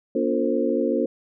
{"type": "tone cluster", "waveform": "sine", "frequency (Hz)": [239.7, 287.9, 352.6, 453.9, 528], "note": ["A#3", "D4", "F4", "A#4", "C5"], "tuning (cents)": [48, -34, 17, -46, 16], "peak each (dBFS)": -26, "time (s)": [0.15, 1.06], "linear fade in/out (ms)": 5, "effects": []}